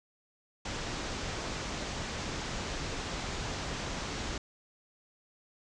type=low-pass noise; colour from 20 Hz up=pink; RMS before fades=-37 dBFS; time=0.65-4.38 s; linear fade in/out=5 ms; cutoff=7300 Hz; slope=48 dB/octave; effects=none